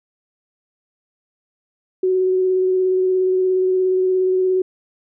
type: tone with vibrato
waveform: sine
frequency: 372.1 Hz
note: F#4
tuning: 10 cents sharp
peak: -14 dBFS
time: 2.03-4.62 s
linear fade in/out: 5 ms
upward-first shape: square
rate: 17 Hz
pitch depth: 11 cents each way
effects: none